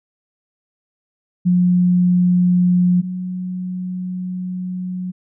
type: tone pair in turn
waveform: sine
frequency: 179 / 182.55 Hz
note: F3 / F#3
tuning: +43 / -23 cents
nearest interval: unison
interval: 34 cents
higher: second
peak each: -11 / -22 dBFS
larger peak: first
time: 1.45-3.02 / 3.02-5.12 s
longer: second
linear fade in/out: 20 ms
effects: none